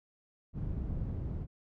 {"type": "low-pass noise", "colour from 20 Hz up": "white", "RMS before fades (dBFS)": -36, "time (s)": [0.53, 1.47], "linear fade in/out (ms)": 50, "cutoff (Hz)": 110, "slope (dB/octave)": 12, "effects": []}